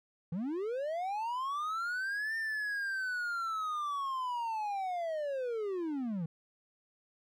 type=linear two-way sweep; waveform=triangle; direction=up then down; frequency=153.8 to 1811 to 153.8 Hz; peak=-31 dBFS; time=0.32-6.26 s; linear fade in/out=5 ms; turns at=2.36 s; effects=none